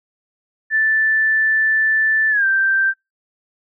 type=tone with pitch glide; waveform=sine; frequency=1760 to 1568 Hz; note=A6 to G6; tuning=0 to 0 cents; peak=-13 dBFS; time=0.7-2.94 s; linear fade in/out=50 ms; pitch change=-200 cents; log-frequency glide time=2.3-2.45 s; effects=noise-tail reverb RT60 0.2 s tail -25 dB re dry